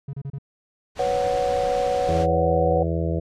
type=tone bursts; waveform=triangle; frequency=138.59 Hz; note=C#3; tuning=in tune; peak=-26 dBFS; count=4; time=0.08-0.385 s; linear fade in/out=5 ms; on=53 ms; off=31 ms
type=noise; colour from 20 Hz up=pink; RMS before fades=-34 dBFS; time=0.95-2.27 s; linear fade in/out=50 ms
type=chord; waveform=sine; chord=B suspended second; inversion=none; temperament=just; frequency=493.9 / 555.6 / 740.8 Hz; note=B4 / C#5 / F#5; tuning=0 / +4 / +2 cents; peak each=-24 dBFS; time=0.99-2.83 s; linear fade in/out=5 ms
type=harmonic tone; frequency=82.41 Hz; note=E2; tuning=in tune; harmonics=1 / 2 / 4 / 5 / 6 / 7 / 8; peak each=-25 / -26 / -30 / -33 / -31 / -34 / -34 dBFS; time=2.08-3.2 s; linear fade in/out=10 ms
effects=low-pass 6000 Hz 12 dB/octave